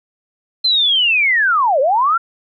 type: linear two-way sweep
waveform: sine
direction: down then up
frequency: 4144 to 505 to 1403 Hz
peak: -11 dBFS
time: 0.64-2.18 s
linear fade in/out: 10 ms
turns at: 1.8 s
effects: none